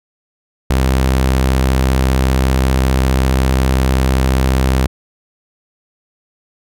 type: tone with vibrato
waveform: sawtooth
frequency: 65.3 Hz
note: C2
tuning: 3 cents flat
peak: -7 dBFS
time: 0.7-4.87 s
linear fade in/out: 5 ms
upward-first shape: triangle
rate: 15 Hz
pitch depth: 22 cents each way
effects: none